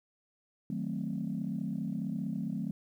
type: chord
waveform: sine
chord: D# diminished seventh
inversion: none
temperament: equal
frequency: 155.56 / 185 / 220 / 261.6 Hz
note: D#3 / F#3 / A3 / C4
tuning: 0 / 0 / 0 / 0 cents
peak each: -39 / -36 / -36 / -39 dBFS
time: 0.7-2.71 s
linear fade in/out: 2 ms
effects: tanh soft clip ceiling -24 dBFS + 11-bit